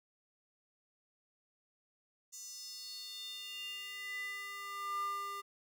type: tone with high-pass filter sweep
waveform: square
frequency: 400.1 Hz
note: G4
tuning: 35 cents sharp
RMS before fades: -43 dBFS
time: 2.32-5.42 s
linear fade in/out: 20 ms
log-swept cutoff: 6500 to 920 Hz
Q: 5.7
effects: none